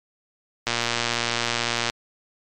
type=click train; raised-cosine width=0.2 ms; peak=-5 dBFS; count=146; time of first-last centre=0.67-1.899 s; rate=118 Hz; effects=MP3 64 kbps